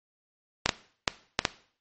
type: clicks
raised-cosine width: 0.2 ms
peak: -3 dBFS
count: 5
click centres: 0.66 / 0.692 / 1.078 / 1.391 / 1.452 s
effects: noise-tail reverb RT60 0.5 s tail -17 dB re dry + MP3 32 kbps